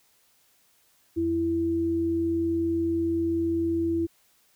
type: tone pair together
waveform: sine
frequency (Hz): 88.04 / 332.4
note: F2 / E4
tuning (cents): +14 / +15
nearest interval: octave + major seventh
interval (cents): 2301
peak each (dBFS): -34 / -23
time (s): 1.16-4.07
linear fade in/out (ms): 20
effects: white hiss -64 dBFS RMS until 4.55 s